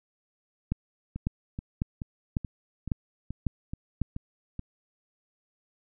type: two click trains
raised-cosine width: 5 ms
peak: -14 / -22 dBFS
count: 7 / 9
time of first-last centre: 0.72-4.017 / 1.16-4.593 s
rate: 1.82 / 2.33 Hz
effects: none